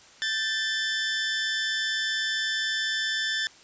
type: tone pair together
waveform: 20% pulse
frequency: 1551.9 / 1760 Hz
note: G6 / A6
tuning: -18 / 0 cents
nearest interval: major second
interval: 218 cents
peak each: -30 / -21 dBFS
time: 0.22-3.47 s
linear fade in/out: 0 ms
effects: white hiss -52 dBFS RMS until 3.63 s + resampled to 16000 Hz